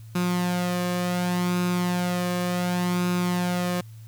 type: tone with flanger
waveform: sawtooth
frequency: 178.1 Hz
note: F3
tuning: 34 cents sharp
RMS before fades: -25 dBFS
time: 0.15-3.81 s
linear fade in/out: 5 ms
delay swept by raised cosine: 0.78 to 1.76 ms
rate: 0.68 Hz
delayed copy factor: +0.5
effects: added 111 Hz sine -40 dBFS peak until 4.07 s + white hiss -58 dBFS RMS until 4.07 s